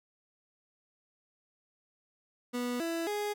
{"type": "tone with pitch steps", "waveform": "30% pulse", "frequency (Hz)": [244.8, 332.6, 415], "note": ["B3", "E4", "G#4"], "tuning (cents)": [-15, 16, -1], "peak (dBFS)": -29, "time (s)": [2.53, 3.34], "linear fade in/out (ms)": 20, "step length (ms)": 270, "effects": []}